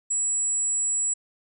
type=tone; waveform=sine; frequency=7800 Hz; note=B8; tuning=23 cents flat; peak=-22 dBFS; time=0.1-1.14 s; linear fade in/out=10 ms; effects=none